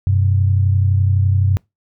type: tone pair together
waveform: sine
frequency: 95.2 / 127.02 Hz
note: F#2 / B2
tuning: +50 / +49 cents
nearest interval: perfect fourth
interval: 499 cents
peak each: -12 / -20 dBFS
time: 0.07-1.57 s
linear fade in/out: 0 ms
effects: noise-tail reverb RT60 0.2 s tail -25 dB re dry